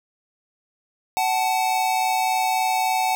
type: tone pair together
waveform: square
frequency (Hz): 750.5 / 874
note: F#5 / A5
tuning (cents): +24 / -12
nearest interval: minor third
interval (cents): 264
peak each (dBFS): -22 / -24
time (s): 1.17-3.15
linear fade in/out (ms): 0
effects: none